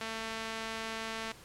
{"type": "tone with band-pass filter", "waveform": "sawtooth", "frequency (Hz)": 223.4, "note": "A3", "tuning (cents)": 27, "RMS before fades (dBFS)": -39, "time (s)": [0.01, 1.32], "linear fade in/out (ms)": 2, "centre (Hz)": 2600, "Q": 0.58, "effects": ["pink hiss -54 dBFS RMS until 1.44 s", "low-pass 12000 Hz 12 dB/octave"]}